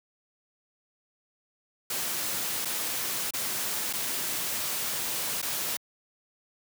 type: noise with dropouts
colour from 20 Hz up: white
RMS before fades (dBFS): -31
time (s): 1.9-5.77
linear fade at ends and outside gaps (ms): 5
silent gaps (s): 2.65-2.654 / 3.308-3.336 / 3.929-3.934 / 5.417-5.426
effects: high-pass 100 Hz 12 dB/octave